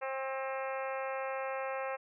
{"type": "harmonic tone with a mistuned harmonic", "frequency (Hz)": 266.5, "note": "C4", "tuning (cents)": 32, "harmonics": [2, 3, 4, 5, 6, 7, 8, 9, 10], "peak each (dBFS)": [-37, -41, -43, -45, -47, -48, -49, -50, -51], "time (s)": [0.01, 1.97], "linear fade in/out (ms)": 20, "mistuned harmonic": 5, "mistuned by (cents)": -22, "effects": []}